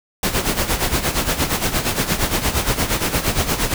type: noise with tremolo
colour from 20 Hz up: pink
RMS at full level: -17 dBFS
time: 0.23-3.74 s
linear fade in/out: 2 ms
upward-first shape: sine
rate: 8.6 Hz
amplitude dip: 70%
effects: none